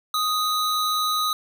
square tone pair together, 1244.5 / 3949 Hz, D#6 / B7, 0 / -1 cents, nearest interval octave + minor sixth, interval 1999 cents, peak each -23 / -27 dBFS, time 0.14-1.33 s, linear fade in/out 2 ms, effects none

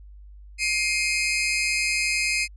sawtooth tone cluster, 2118 / 2367 / 2518 Hz, C7 / D7 / D#7, +21 / +13 / +20 cents, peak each -23 / -27 / -21 dBFS, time 0.58-2.48 s, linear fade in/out 50 ms, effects added 50 Hz sine -42 dBFS peak until 2.56 s + resampled to 24000 Hz

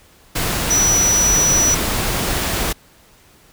sine tone in noise, 5900 Hz, F#8, 6 cents flat, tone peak -13 dBFS, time 0.7-1.75 s, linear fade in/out 10 ms, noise pink, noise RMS -20 dBFS, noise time 0.35-2.73 s, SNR +4 dB, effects pink hiss -50 dBFS RMS until 3.52 s

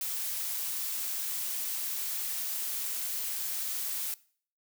blue noise, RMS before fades -34 dBFS, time 0.01-4.14 s, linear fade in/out 2 ms, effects noise-tail reverb RT60 0.5 s tail -21 dB re dry

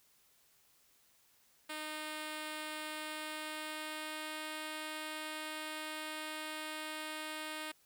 5% pulse tone with pitch glide, 307.7 to 309.8 Hz, D#4 to D#4, -19 to -7 cents, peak -29 dBFS, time 1.69-7.72 s, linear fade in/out 10 ms, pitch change +12 cents, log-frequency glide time 2.81-4.42 s, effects white hiss -69 dBFS RMS until 7.85 s

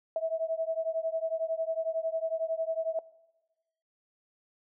sine beating tone pair, 645 / 656 Hz, E5 / E5, -38 / -9 cents, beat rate 11 Hz, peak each -31 dBFS, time 0.16-2.99 s, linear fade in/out 2 ms, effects noise-tail reverb RT60 1.0 s tail -20 dB re dry

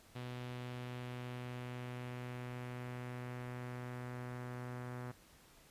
sawtooth tone with low-pass filter sweep, 123.8 Hz, B2, 5 cents sharp, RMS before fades -45 dBFS, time 0.15-5.12 s, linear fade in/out 10 ms, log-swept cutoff 3500 to 1600 Hz, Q 1.5, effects pink hiss -63 dBFS RMS until 5.7 s + resampled to 32000 Hz

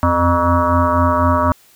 sine tone with frequency modulation, 607 Hz, D#5, 43 cents flat, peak -11 dBFS, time 0.03-1.52 s, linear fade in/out 0 ms, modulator 174 Hz, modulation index 3.9, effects white hiss -50 dBFS RMS until 1.75 s

